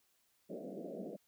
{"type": "band-pass noise", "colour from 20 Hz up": "pink", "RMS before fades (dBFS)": -45, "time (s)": [0.49, 1.17], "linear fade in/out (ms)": 20, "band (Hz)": [170, 680], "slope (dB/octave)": 96, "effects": ["white hiss -75 dBFS RMS until 1.27 s"]}